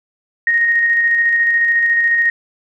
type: tone with tremolo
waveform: sine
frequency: 1864.7 Hz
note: A#6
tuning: in tune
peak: -10 dBFS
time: 0.47-2.3 s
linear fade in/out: 2 ms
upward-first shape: square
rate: 14 Hz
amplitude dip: 25%
effects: none